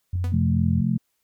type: tone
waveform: sine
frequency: 89.9 Hz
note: F#2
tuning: 49 cents flat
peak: -22 dBFS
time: 0.13-0.81 s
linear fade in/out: 5 ms
type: clicks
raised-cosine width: 5 ms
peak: -27 / -34 dBFS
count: 2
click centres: 0.156 / 0.362 s
type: tone with exponential decay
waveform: sawtooth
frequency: 246.9 Hz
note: B3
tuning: in tune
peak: -28 dBFS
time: 0.24-0.39 s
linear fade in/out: 0 ms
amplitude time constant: 32 ms
type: chord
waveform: sine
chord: F major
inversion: second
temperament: just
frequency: 130.96 / 174.61 / 218.3 Hz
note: C3 / F3 / A3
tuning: +2 / 0 / -13 cents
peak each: -24 dBFS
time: 0.32-0.98 s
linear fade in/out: 10 ms
effects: white hiss -73 dBFS RMS until 1.23 s